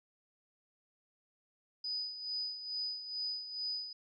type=tone with tremolo; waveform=sine; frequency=4978 Hz; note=D#8; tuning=in tune; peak=-34 dBFS; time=1.84-3.93 s; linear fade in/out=5 ms; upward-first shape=sine; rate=2.3 Hz; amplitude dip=65%; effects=none